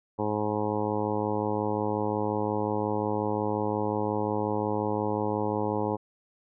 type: harmonic tone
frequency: 105.6 Hz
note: G#2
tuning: 29 cents sharp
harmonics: 1 / 2 / 3 / 4 / 5 / 6 / 7 / 8 / 9 / 10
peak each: -35 / -34 / -33 / -32 / -33 / -44 / -39 / -34 / -36 / -43 dBFS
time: 0.18-5.97 s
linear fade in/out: 20 ms
effects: none